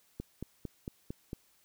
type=click train; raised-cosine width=3 ms; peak=-25 dBFS; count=6; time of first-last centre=0.2-1.331 s; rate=4.42 Hz; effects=white hiss -68 dBFS RMS until 1.64 s